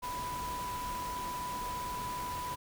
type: tone in noise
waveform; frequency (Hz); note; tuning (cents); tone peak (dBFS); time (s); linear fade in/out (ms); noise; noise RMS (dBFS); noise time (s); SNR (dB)
sine; 990; B5; +4; -36; 0.02-2.56; 20; pink; -43; 0.02-2.56; +4
effects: none